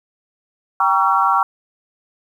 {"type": "chord", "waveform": "sine", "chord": "G diminished seventh", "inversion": "none", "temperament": "just", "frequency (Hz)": [784, 940.8, 1128.9, 1354.7], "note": ["G5", "Bb5", "Db6", "Fb6"], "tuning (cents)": [0, 16, 31, 47], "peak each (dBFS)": [-19, -19, -17, -18], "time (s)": [0.8, 1.43], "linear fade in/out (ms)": 2, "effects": ["8-bit"]}